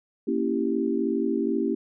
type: chord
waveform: sine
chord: A# diminished seventh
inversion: none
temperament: equal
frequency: 233.1 / 277.2 / 329.6 / 392 Hz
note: A#3 / C#4 / E4 / G4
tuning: 0 / 0 / 0 / 0 cents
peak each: -28 dBFS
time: 0.27-1.75 s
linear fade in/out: 10 ms
effects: none